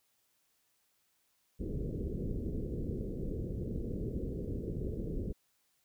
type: low-pass noise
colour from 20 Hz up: pink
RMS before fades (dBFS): -37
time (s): 1.59-5.33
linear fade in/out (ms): 20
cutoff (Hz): 480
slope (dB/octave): 48
effects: white hiss -75 dBFS RMS until 5.84 s